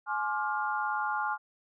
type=chord; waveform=sine; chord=D half-diminished seventh; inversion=second; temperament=just; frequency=845.8 / 1057.2 / 1174.7 / 1409.6 Hz; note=Ab5 / C6 / D6 / F6; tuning=+31 / +18 / 0 / +16 cents; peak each=-32 / -36 / -37 / -33 dBFS; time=0.06-1.38 s; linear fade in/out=50 ms; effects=none